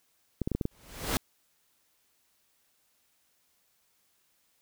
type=clicks; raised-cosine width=3 ms; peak=-16 dBFS; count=6; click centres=0.417 / 0.475 / 0.517 / 0.55 / 0.612 / 0.654 s
type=noise with exponential growth; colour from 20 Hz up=pink; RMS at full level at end=-26 dBFS; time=0.71-1.17 s; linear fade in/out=1 ms; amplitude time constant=98 ms
effects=white hiss -71 dBFS RMS until 4.61 s